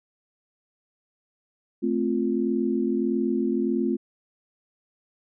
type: chord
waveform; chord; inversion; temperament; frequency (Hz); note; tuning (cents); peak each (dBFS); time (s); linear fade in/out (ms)
sine; F major; first; equal; 220 / 261.6 / 349.2; A3 / C4 / F4; 0 / 0 / 0; -26; 1.82-3.97; 20
effects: none